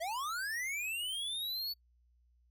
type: linear sweep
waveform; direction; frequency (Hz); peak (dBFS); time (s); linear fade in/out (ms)
square; up; 620 to 4491; -36; 0-1.74; 20
effects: noise-tail reverb RT60 0.1 s tail -26 dB re dry + added 60 Hz sine -66 dBFS peak until 2.5 s